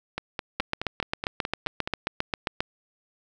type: two click trains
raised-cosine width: 0.3 ms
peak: -13 / -9 dBFS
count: 9 / 16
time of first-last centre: 0.18-1.875 / 0.6-2.605 s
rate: 4.72 / 7.48 Hz
effects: none